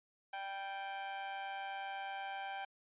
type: tone with amplitude modulation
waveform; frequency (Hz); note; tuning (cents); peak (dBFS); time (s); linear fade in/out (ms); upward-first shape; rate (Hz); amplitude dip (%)
sawtooth; 784; G5; 0; -34; 0.33-2.65; 5; sine; 189; 55
effects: resampled to 8000 Hz